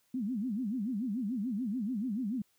sine tone with vibrato, 227.7 Hz, A#3, 40 cents flat, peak -31 dBFS, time 0.14-2.42 s, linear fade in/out 5 ms, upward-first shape sine, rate 6.9 Hz, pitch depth 270 cents each way, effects white hiss -72 dBFS RMS until 2.58 s

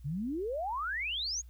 sine exponential sweep, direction up, 130.81 to 6840 Hz, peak -32 dBFS, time 0.04-1.42 s, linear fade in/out 20 ms, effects added 60 Hz sine -48 dBFS peak until 1.49 s + white hiss -71 dBFS RMS until 1.49 s

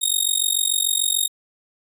10% pulse tone with amplitude modulation, 3729 Hz, A#7, in tune, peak -6 dBFS, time 0.01-1.28 s, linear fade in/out 20 ms, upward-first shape sine, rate 46.8 Hz, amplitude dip 95%, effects resampled to 32000 Hz

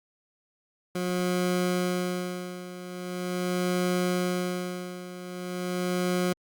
20% pulse tone with tremolo, 180 Hz, F#3, 47 cents flat, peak -19 dBFS, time 0.95-6.33 s, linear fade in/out 5 ms, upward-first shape sine, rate 0.42 Hz, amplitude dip 80%, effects Opus 48 kbps

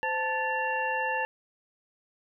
sine tone cluster, 517 / 882 / 1748 / 2750 Hz, C5 / A5 / A6 / F7, -21 / +4 / -12 / -27 cents, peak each -34 / -30 / -31 / -35 dBFS, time 0.03-1.25 s, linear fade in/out 0 ms, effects none

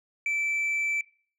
sine tone, 2324 Hz, D7, 19 cents flat, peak -22 dBFS, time 0.26-1.01 s, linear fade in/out 2 ms, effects noise-tail reverb RT60 0.5 s tail -24 dB re dry + tanh soft clip ceiling -24 dBFS

